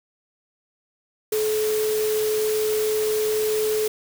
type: tone in noise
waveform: sine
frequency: 430.4 Hz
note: A4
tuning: 38 cents flat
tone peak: -20 dBFS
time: 1.32-3.88 s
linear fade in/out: 5 ms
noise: white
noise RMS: -31 dBFS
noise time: 1.32-3.88 s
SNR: +8 dB
effects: none